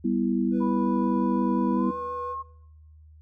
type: chord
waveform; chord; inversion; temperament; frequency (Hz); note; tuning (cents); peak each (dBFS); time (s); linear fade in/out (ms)
sine; E minor; first; equal; 196 / 246.9 / 329.6; G3 / B3 / E4; 0 / 0 / 0; -27 / -25 / -28; 0.04-1.91; 10
type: tone with vibrato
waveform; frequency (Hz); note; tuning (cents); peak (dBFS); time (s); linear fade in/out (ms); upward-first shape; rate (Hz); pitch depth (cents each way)
triangle; 490.5; B4; -12; -33; 0.51-2.36; 50; sine; 5.7; 11
type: tone with pitch glide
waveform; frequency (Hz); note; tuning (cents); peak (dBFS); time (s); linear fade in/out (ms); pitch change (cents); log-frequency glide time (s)
sine; 987.8 to 1077.2; B5 to C#6; 0 to -50; -31; 0.6-2.43; 20; +150; 1.74-1.97
effects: noise-tail reverb RT60 0.8 s tail -19 dB re dry + added 77 Hz sine -48 dBFS peak until 3.21 s